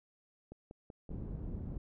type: click train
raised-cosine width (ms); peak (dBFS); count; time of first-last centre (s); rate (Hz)
2; -35; 4; 0.52-1.093; 5.24
type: low-pass noise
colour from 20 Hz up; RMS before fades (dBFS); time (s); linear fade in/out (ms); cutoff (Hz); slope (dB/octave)
pink; -41; 1.1-1.78; 5; 250; 12
effects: none